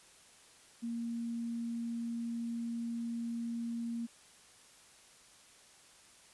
sine tone, 233.1 Hz, A#3, in tune, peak -35 dBFS, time 0.82-4.07 s, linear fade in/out 20 ms, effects white hiss -60 dBFS RMS until 6.33 s + resampled to 24000 Hz

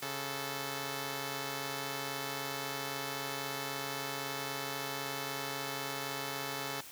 5% pulse tone pair together, 137.7 / 436.9 Hz, C#3 / A4, -11 / -12 cents, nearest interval octave + minor sixth, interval 1999 cents, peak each -28 dBFS, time 0.02-6.81 s, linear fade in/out 5 ms, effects white hiss -50 dBFS RMS until 6.91 s + high-pass 80 Hz 12 dB/octave

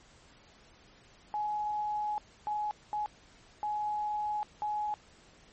sine tone bursts at uneven times, 841 Hz, G#5, 22 cents sharp, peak -30 dBFS, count 5, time 1.34-2.18 / 2.47-2.71 / 2.93-3.06 / 3.63-4.43 / 4.62-4.94 s, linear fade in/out 0 ms, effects pink hiss -59 dBFS RMS until 5.52 s + MP3 32 kbps

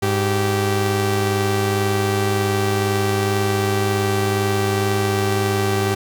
sawtooth tone pair together, 102.64 / 388.6 Hz, G#2 / G4, -20 / -15 cents, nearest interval octave + major seventh, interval 2305 cents, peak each -16 dBFS, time 0.02-5.95 s, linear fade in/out 10 ms, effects none

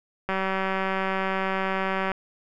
click train, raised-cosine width 0.5 ms, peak -12 dBFS, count 350, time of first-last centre 0.29-2.117 s, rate 191 Hz, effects none

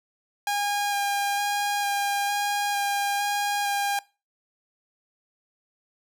sawtooth tone with vibrato, 811 Hz, G#5, 41 cents flat, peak -20 dBFS, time 0.47-3.99 s, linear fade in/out 2 ms, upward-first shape square, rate 1.1 Hz, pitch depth 10 cents each way, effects noise-tail reverb RT60 0.3 s tail -22 dB re dry

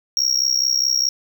triangle tone with amplitude modulation, 5588 Hz, F8, in tune, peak -11 dBFS, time 0.17-1.09 s, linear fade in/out 0 ms, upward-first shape sine, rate 64.8 Hz, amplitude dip 90%, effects none

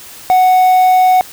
triangle tone with quantisation, 740 Hz, F#5, in tune, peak -4 dBFS, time 0.3-1.21 s, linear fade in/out 0 ms, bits 5, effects white hiss -34 dBFS RMS until 1.32 s

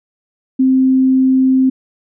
sine tone, 261.6 Hz, C4, in tune, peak -8 dBFS, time 0.59-1.7 s, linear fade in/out 10 ms, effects none

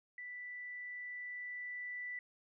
sine tone with level ramp, 1975.5 Hz, B6, in tune, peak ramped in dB -44 to -40 dBFS, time 0.18-2.19 s, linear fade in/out 2 ms, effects none

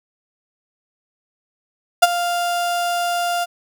35% pulse tone with ADSR envelope, 698.5 Hz, F5, in tune, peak -3 dBFS, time 2.02-3.46 s, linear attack 12 ms, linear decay 29 ms, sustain -14 dB, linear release 30 ms, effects none

